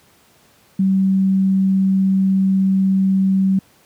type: tone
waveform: sine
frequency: 191.7 Hz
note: G3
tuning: 38 cents flat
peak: -12 dBFS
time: 0.79-3.59 s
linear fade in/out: 5 ms
effects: pink hiss -53 dBFS RMS until 3.85 s + high-pass 100 Hz 12 dB/octave